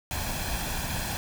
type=noise with comb filter; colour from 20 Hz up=pink; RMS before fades=-31 dBFS; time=0.11-1.17 s; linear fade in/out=0 ms; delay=1.2 ms; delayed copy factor=+0.55; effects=none